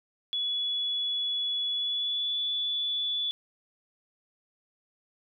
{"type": "tone with pitch glide", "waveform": "sine", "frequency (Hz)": [3400, 3449], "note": ["G#7", "A7"], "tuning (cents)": [40, -35], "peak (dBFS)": -27, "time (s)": [0.33, 3.31], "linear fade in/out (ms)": 0, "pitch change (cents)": 25, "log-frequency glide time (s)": [1.67, 2.39], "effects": []}